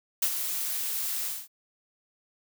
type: noise with ADSR envelope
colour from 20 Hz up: blue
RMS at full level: -23 dBFS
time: 0.22-1.48 s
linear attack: 7 ms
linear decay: 68 ms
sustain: -8 dB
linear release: 220 ms
effects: none